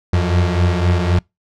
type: beating tone pair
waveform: 35% pulse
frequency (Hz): 87.31 / 91.21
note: F2 / F#2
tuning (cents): 0 / -24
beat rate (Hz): 3.9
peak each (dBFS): -13 / -17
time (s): 0.13-1.19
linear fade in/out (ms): 5
effects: noise-tail reverb RT60 0.2 s tail -26 dB re dry + low-pass 5000 Hz 12 dB/octave